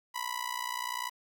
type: tone with amplitude modulation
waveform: sawtooth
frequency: 987.8 Hz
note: B5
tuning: in tune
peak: -26 dBFS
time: 0.14-1.1 s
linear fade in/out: 20 ms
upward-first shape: sine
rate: 60.3 Hz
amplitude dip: 90%
effects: 11-bit